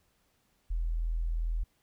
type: tone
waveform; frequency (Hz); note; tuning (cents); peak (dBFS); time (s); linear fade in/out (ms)
sine; 41.2; E1; 0; -28; 0.7-1.64; 10
effects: pink hiss -72 dBFS RMS until 1.82 s